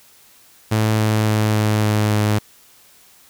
sawtooth tone with pitch steps, 109 / 108.31 / 107.62 / 106.94 / 106.26 / 105.59 Hz, A2 / A2 / A2 / A2 / G#2 / G#2, -16 / -27 / -38 / -49 / +40 / +29 cents, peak -11 dBFS, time 0.71-2.39 s, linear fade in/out 10 ms, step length 280 ms, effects white hiss -50 dBFS RMS until 3.29 s

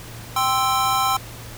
square chord, C major, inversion second, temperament equal, 784 / 1046.5 / 1318.5 Hz, G5 / C6 / E6, 0 / 0 / 0 cents, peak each -23 dBFS, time 0.36-1.17 s, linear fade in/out 5 ms, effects added 115 Hz sine -38 dBFS peak until 1.57 s + pink hiss -39 dBFS RMS until 1.57 s

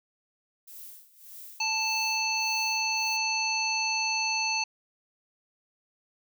violet noise with tremolo, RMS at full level -44 dBFS, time 0.67-3.17 s, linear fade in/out 10 ms, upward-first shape sine, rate 1.7 Hz, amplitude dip 85%
harmonic tone, 880 Hz, A5, in tune, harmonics 1 / 3 / 5 / 7, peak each -32 / -29 / -31 / -34 dBFS, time 1.6-4.64 s, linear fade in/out 5 ms
effects none

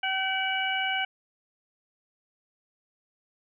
harmonic tone with a mistuned harmonic, 765 Hz, G5, 42 cents flat, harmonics 1 / 2 / 3 / 4, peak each -31 / -31 / -31 / -31 dBFS, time 0.03-1.05 s, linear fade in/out 5 ms, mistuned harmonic 4, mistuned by -72 cents, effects none

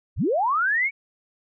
sine linear sweep, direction up, 32.21 to 2282 Hz, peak -19 dBFS, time 0.16-0.91 s, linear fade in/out 50 ms, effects none

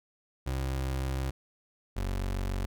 30% pulse tone pair in turn, 66.2 / 46.81 Hz, C2 / F#1, +21 / +21 cents, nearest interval tritone, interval 600 cents, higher first, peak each -27 dBFS, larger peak neither, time 0.46-1.31 / 1.96-2.66 s, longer first, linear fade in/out 10 ms, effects none

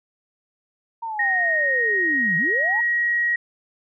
sine linear two-way sweep, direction down then up, 932.3 to 156.6 to 932.3 Hz, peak -26 dBFS, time 1.02-2.81 s, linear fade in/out 10 ms, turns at 2.37 s
sine tone with pitch glide, 1864.7 to 1898.4 Hz, A#6 to A#6, 0 to +31 cents, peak -18 dBFS, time 1.19-3.36 s, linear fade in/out 5 ms, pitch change +31 cents, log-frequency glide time 1.63-2.83 s
effects none

